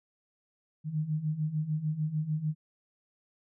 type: beating tone pair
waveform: sine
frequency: 150 / 156.7 Hz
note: D3 / D#3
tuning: +37 / +13 cents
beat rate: 6.7 Hz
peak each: -34 / -30 dBFS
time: 0.84-2.55 s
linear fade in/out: 50 ms
effects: none